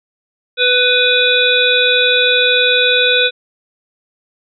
harmonic tone with a mistuned harmonic, 496.4 Hz, B4, 9 cents sharp, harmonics 1 / 3 / 5 / 7 / 8, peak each -16 / -16 / -16 / -16 / -16 dBFS, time 0.57-3.31 s, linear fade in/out 50 ms, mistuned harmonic 8, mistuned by -62 cents, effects none

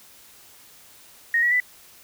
sine tone with pitch steps, 1864.7 / 1924.9 / 1987 Hz, A#6 / B6 / B6, 0 / -45 / +10 cents, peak -17 dBFS, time 1.34-1.601 s, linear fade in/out 2 ms, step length 87 ms, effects white hiss -50 dBFS RMS until 2.03 s

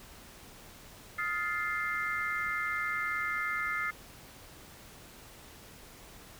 sine chord, F dominant seventh, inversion third, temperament just, 1257.2 / 1396.9 / 1746.1 / 2095 Hz, Eb6 / F6 / A6 / C7, +18 / 0 / -14 / +2 cents, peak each -37 / -37 / -37 / -34 dBFS, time 1.18-3.91 s, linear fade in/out 10 ms, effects pink hiss -52 dBFS RMS until 6.39 s

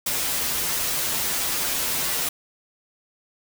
white noise with comb filter, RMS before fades -25 dBFS, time 0.06-2.29 s, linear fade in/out 5 ms, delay 9.4 ms, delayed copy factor -0.85, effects none

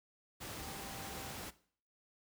sine tone in noise, 784 Hz, G5, in tune, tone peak -53 dBFS, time 0.57-1.33 s, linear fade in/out 20 ms, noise pink, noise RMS -45 dBFS, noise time 0.4-1.51 s, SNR -11 dB, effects noise-tail reverb RT60 0.5 s tail -17 dB re dry + high-pass 60 Hz 12 dB/octave

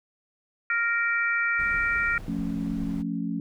harmonic tone, 466.2 Hz, A#4, in tune, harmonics 3 / 4 / 5, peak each -25 / -27 / -29 dBFS, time 0.7-2.18 s, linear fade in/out 2 ms
brown noise, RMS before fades -39 dBFS, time 1.58-3.03 s, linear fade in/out 20 ms
sine chord, F augmented, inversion none, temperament equal, 174.61 / 220 / 277.2 Hz, F3 / A3 / C#4, 0 / 0 / 0 cents, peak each -31 dBFS, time 2.28-3.4 s, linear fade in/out 2 ms
effects none

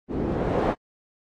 white noise with low-pass filter sweep, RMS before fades -25 dBFS, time 0.08-0.75 s, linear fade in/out 50 ms, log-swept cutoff 280 to 740 Hz, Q 1.2, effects AAC 32 kbps

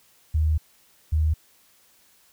sine tone pair in turn, 77.78 / 77.78 Hz, D#2 / D#2, 0 / 0 cents, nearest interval unison, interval 0 cents, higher neither, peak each -18 dBFS, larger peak neither, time 0.34-0.58 / 1.12-1.34 s, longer first, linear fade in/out 10 ms, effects white hiss -59 dBFS RMS until 2.32 s

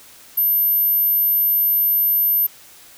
sine tone, 13000 Hz, G#9, 38 cents flat, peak -14 dBFS, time 0.37-2.47 s, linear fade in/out 10 ms, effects white hiss -45 dBFS RMS until 2.97 s

